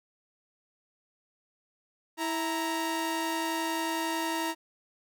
sawtooth tone pair together, 327.8 / 932.3 Hz, E4 / A#5, -10 / 0 cents, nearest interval octave + tritone, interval 1810 cents, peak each -28 dBFS, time 2.17-4.55 s, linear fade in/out 50 ms, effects none

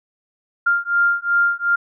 sine beating tone pair, 1396.9 / 1399.6 Hz, F6 / F6, 0 / +3 cents, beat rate 2.7 Hz, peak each -18 dBFS, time 0.66-1.76 s, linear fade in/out 10 ms, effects none

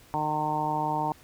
harmonic tone, 152.4 Hz, D#3, 36 cents flat, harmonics 1 / 2 / 3 / 4 / 5 / 6 / 7, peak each -35 / -35 / -40 / -38 / -31 / -28 / -39 dBFS, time 0.14-1.12 s, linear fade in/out 0 ms, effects pink hiss -55 dBFS RMS until 1.23 s

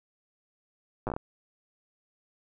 slowing click train, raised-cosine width 1 ms, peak -18 dBFS, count 7, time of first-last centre 1.07-1.165 s, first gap 8 ms, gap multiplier 1.27, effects none

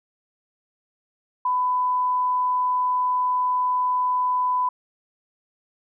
sine tone, 1000 Hz, B5, 21 cents sharp, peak -19 dBFS, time 1.45-4.69 s, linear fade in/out 5 ms, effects none

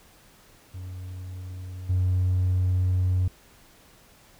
triangle tone with level steps, 91.8 Hz, F#2, 13 cents flat, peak -32 / -17 dBFS, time 0.74-3.28 s, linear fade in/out 5 ms, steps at 1.89 s, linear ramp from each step 10 ms, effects tanh soft clip ceiling -16 dBFS + pink hiss -55 dBFS RMS until 4.39 s

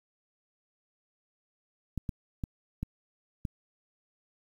clicks, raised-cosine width 5 ms, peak -20 dBFS, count 5, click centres 1.977 / 2.092 / 2.438 / 2.83 / 3.452 s, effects 9-bit

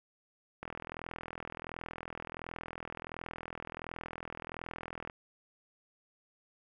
click train, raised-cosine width 0.5 ms, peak -25 dBFS, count 186, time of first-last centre 0.63-5.099 s, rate 41.4 Hz, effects none

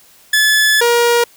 sawtooth tone pair in turn, 1723 / 474.4 Hz, A6 / A#4, -37 / +30 cents, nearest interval octave + minor seventh, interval 2233 cents, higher first, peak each -6 dBFS, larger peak neither, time 0.33-0.81 / 0.81-1.24 s, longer first, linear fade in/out 5 ms, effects white hiss -47 dBFS RMS until 1.36 s

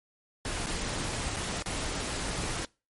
pink noise with dropouts, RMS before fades -33 dBFS, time 0.45-2.65 s, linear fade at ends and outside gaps 1 ms, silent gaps 0.662-0.668 / 1.363-1.367 / 1.624-1.659 s, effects noise-tail reverb RT60 0.3 s tail -24 dB re dry + MP3 48 kbps

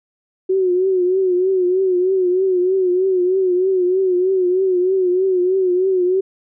sine tone with vibrato, 370 Hz, F#4, in tune, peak -13 dBFS, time 0.49-6.21 s, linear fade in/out 10 ms, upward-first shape triangle, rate 3.2 Hz, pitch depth 79 cents each way, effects none

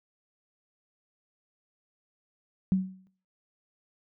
sine tone with exponential decay, 187.6 Hz, F#3, 24 cents sharp, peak -18 dBFS, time 2.72-3.07 s, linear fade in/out 0 ms, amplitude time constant 76 ms, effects noise-tail reverb RT60 0.4 s tail -17 dB re dry

